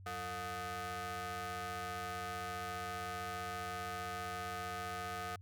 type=ring-modulated tone; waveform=sawtooth; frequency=265.7 Hz; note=C4; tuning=27 cents sharp; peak=-33 dBFS; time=0.06-5.36 s; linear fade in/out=5 ms; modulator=983 Hz; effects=added 95 Hz sine -51 dBFS peak until 5.41 s